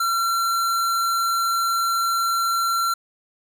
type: tone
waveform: square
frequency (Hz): 1362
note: F6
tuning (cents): -44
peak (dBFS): -20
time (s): 0-2.94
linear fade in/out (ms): 5
effects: none